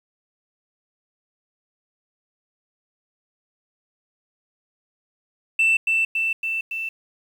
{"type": "tone with echo", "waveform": "sine", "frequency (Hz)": 2667, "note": "E7", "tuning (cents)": 20, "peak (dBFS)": -13, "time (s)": [5.59, 5.77], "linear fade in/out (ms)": 5, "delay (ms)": 280, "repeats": 4, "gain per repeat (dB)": -3, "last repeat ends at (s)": 6.89, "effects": ["tanh soft clip ceiling -13 dBFS", "8-bit"]}